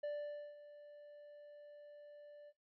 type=tone with ADSR envelope; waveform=triangle; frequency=587.3 Hz; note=D5; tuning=in tune; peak=-36 dBFS; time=0.03-2.53 s; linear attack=9 ms; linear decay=510 ms; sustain=-16 dB; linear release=48 ms; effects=noise-tail reverb RT60 0.2 s tail -23 dB re dry + resampled to 11025 Hz